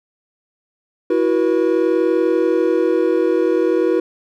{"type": "chord", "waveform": "triangle", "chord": "E suspended second", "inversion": "none", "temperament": "equal with one note detuned", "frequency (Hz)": [329.6, 370, 481.8], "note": ["E4", "F#4", "B4"], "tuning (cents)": [0, 0, -43], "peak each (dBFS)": -16, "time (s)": [1.1, 4], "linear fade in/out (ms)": 5, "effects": []}